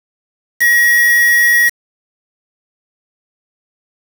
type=tone with quantisation; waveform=triangle; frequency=1901 Hz; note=A#6; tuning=33 cents sharp; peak=-6 dBFS; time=0.6-1.7 s; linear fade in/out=20 ms; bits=3; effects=none